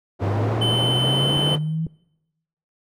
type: band-pass noise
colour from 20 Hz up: white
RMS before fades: -26 dBFS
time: 0.19-1.59 s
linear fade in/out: 50 ms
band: 140 to 560 Hz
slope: 12 dB/octave
type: linear sweep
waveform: sine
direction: up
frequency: 98 to 163.5 Hz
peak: -21 dBFS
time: 0.21-1.87 s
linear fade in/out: 20 ms
type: tone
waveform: triangle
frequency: 3053 Hz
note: G7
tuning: 46 cents flat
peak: -19 dBFS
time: 0.61-1.56 s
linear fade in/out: 10 ms
type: clicks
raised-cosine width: 3 ms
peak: -21 dBFS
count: 2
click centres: 1.373 / 1.867 s
effects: noise-tail reverb RT60 0.9 s tail -23 dB re dry